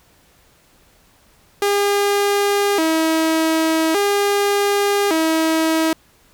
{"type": "tone with vibrato", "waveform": "sawtooth", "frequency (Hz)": 360.6, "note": "F#4", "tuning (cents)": -45, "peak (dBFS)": -11, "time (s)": [1.62, 5.93], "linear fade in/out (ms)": 2, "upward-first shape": "square", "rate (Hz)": 0.43, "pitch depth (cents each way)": 200, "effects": ["pink hiss -54 dBFS RMS until 6.33 s"]}